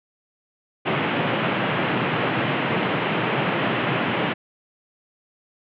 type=band-pass noise; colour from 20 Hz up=pink; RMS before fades=-23 dBFS; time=0.85-4.34 s; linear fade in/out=20 ms; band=120 to 3100 Hz; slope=48 dB/octave; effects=none